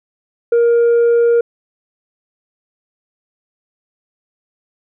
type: tone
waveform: sine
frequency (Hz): 470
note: A#4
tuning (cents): +14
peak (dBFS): -6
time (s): 0.52-1.41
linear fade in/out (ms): 5
effects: tanh soft clip ceiling -8 dBFS